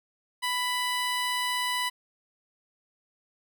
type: tone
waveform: 15% pulse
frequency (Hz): 992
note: B5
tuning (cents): +7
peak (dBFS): -20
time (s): 0.42-1.9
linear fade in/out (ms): 20
effects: none